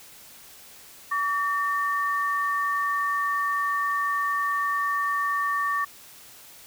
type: tone pair together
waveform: sine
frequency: 1143 / 1814.4 Hz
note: D6 / A#6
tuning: -47 / -47 cents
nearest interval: minor sixth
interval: 800 cents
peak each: -24 / -28 dBFS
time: 1.11-5.85 s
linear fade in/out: 10 ms
effects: white hiss -48 dBFS RMS until 6.66 s